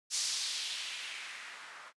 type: noise with low-pass filter sweep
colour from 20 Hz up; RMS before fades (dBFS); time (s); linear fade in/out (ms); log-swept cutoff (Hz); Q
violet; -39; 0.1-1.93; 50; 5900 to 1200; 1.7
effects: noise-tail reverb RT60 0.1 s tail -25 dB re dry + resampled to 24000 Hz